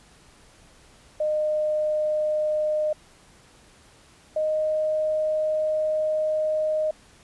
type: tone pair in turn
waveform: sine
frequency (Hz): 611 / 619.5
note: D#5 / D#5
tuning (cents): -32 / -8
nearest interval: unison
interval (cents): 24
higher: second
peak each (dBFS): -21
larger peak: neither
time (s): 1.2-2.93 / 4.36-6.91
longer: second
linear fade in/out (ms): 5
effects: pink hiss -54 dBFS RMS until 7.23 s + resampled to 24000 Hz